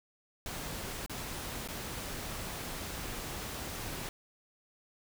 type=noise with dropouts; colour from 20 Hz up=pink; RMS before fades=-40 dBFS; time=0.46-4.09 s; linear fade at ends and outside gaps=1 ms; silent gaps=1.062-1.096 / 1.676-1.686 s; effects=none